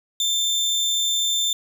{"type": "tone", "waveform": "30% pulse", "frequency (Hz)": 3564, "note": "A7", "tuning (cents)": 22, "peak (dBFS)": -17, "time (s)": [0.2, 1.53], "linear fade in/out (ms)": 2, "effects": []}